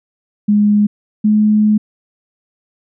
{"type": "tone pair in turn", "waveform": "sine", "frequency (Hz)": [207.7, 212.4], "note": ["G#3", "G#3"], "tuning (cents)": [0, 39], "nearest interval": "unison", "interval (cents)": 39, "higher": "second", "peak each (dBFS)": -8, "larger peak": "neither", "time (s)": [[0.48, 0.87], [1.24, 1.78]], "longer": "second", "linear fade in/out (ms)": 10, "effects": []}